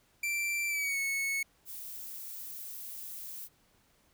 45% pulse tone with pitch glide, 2348 to 2203 Hz, D7 to C#7, -1 to -11 cents, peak -30 dBFS, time 0.23-1.43 s, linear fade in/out 5 ms, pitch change -110 cents, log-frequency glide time 0.68-0.98 s
violet noise, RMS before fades -43 dBFS, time 1.65-3.49 s, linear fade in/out 50 ms
effects pink hiss -68 dBFS RMS until 4.13 s

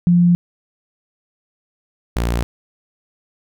sine / sawtooth tone pair in turn, 174.61 / 58.54 Hz, F3 / A#1, 0 / +8 cents, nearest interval octave + perfect fifth, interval 1892 cents, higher first, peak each -9 / -13 dBFS, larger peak first, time 0.07-0.35 / 2.16-2.43 s, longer first, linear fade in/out 0 ms, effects none

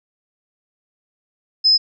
sine tone, 5100 Hz, D#8, 42 cents sharp, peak -10 dBFS, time 1.64-1.78 s, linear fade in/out 20 ms, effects none

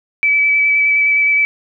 sine tone with vibrato, 2300 Hz, D7, 37 cents flat, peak -10 dBFS, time 0.23-1.45 s, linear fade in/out 0 ms, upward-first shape square, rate 9.6 Hz, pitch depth 10 cents each way, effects none

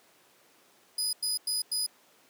25% pulse tone bursts, 4976 Hz, D#8, 1 cent flat, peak -23 dBFS, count 4, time 0.98-1.865 s, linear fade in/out 5 ms, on 150 ms, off 95 ms, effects pink hiss -61 dBFS RMS until 2.29 s + high-pass 300 Hz 12 dB/octave

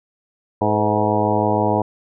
harmonic tone with a mistuned harmonic, 106.1 Hz, G#2, 38 cents sharp, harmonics 1 / 2 / 3 / 4 / 5 / 6 / 7 / 8 / 9, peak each -24 / -24 / -24 / -24 / -24 / -24 / -24 / -24 / -24 dBFS, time 0.61-1.82 s, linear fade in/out 5 ms, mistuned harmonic 5, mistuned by -58 cents, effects none

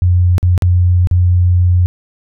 sine tone with dropouts, 89.3 Hz, F2, 39 cents sharp, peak -7 dBFS, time 0.02-1.86 s, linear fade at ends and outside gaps 0 ms, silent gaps 0.381-0.429 / 0.578-0.622 / 1.072-1.112 s, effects none

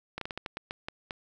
slowing click train, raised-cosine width 0.3 ms, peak -19 dBFS, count 10, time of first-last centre 0.18-1.108 s, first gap 33 ms, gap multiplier 1.27, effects 10-bit

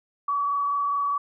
sine tone with frequency modulation, 1138 Hz, C#6, 45 cents sharp, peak -22 dBFS, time 0.28-1.18 s, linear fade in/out 5 ms, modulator 24.8 Hz, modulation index 0.69, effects none

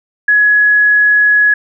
sine tone, 1683 Hz, G#6, 23 cents sharp, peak -6 dBFS, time 0.28-1.54 s, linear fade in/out 5 ms, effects none

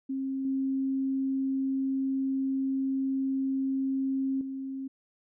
sine tone with level steps, 267.9 Hz, C4, 41 cents sharp, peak -29 / -26 / -33 dBFS, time 0.09-4.88 s, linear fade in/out 10 ms, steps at 0.45 / 4.41 s, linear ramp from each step 2 ms, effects none

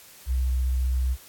sine tone with vibrato, 63.7 Hz, C2, 46 cents flat, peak -21 dBFS, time 0.26-1.17 s, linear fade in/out 50 ms, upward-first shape triangle, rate 15 Hz, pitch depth 26 cents each way, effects white hiss -49 dBFS RMS until 1.28 s + AAC 64 kbps

